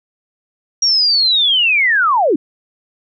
sine linear sweep, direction down, 5670 to 256.7 Hz, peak -10 dBFS, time 0.82-2.36 s, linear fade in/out 5 ms, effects none

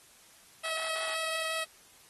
10% pulse tone with vibrato, 644 Hz, E5, 41 cents flat, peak -24 dBFS, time 0.63-1.65 s, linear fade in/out 20 ms, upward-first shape sine, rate 5.7 Hz, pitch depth 8 cents each way
violet noise, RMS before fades -43 dBFS, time 1.28-1.64 s, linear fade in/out 5 ms
effects white hiss -58 dBFS RMS until 2.09 s + AAC 32 kbps

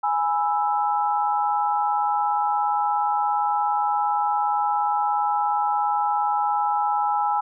sine chord, E major, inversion first, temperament equal, 830.6 / 987.8 / 1318.5 Hz, G#5 / B5 / E6, 0 / 0 / 0 cents, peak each -21 / -27 / -27 dBFS, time 0.03-7.41 s, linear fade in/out 10 ms, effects none

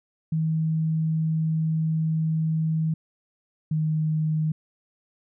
sine tone pair in turn, 159.3 / 156.11 Hz, D#3 / D#3, +41 / +6 cents, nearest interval unison, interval 35 cents, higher first, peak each -21 dBFS, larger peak neither, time 0.32-2.94 / 3.71-4.52 s, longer first, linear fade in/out 5 ms, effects none

